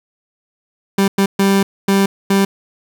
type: tone bursts at uneven times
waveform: 30% pulse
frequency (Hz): 196.3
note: G3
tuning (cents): +3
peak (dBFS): -8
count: 5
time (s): 0.98-1.08 / 1.18-1.26 / 1.39-1.63 / 1.88-2.06 / 2.3-2.45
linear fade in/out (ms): 5
effects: none